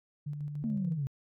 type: tone with tremolo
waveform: sine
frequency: 146.83 Hz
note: D3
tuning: in tune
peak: -33 dBFS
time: 0.26-0.99 s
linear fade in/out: 10 ms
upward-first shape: square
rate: 6.8 Hz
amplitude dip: 35%
type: linear sweep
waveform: sine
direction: down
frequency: 233.1 to 130 Hz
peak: -29 dBFS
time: 0.64-1.07 s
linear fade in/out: 0 ms
effects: tanh soft clip ceiling -23 dBFS